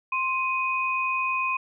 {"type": "tone pair together", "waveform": "sine", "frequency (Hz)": [1051.1, 2500], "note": ["C6", "D#7"], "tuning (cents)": [8, 8], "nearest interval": "octave + minor third", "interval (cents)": 1500, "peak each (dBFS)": -26, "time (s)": [0.12, 1.57], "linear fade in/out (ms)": 5, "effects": []}